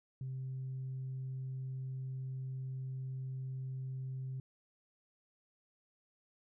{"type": "tone", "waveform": "sine", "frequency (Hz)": 131.1, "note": "C3", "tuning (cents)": 4, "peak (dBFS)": -37, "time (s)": [0.21, 4.4], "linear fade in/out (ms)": 2, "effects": ["tanh soft clip ceiling -35 dBFS"]}